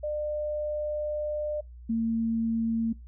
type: tone pair in turn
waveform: sine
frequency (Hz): 600 / 227.1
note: D5 / A#3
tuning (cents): +37 / -45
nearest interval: octave + perfect fourth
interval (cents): 1682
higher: first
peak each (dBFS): -28 / -24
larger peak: second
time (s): 0.03-1.61 / 1.89-2.93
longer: first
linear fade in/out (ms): 10
effects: noise-tail reverb RT60 0.2 s tail -24 dB re dry + added 60 Hz sine -43 dBFS peak until 3.07 s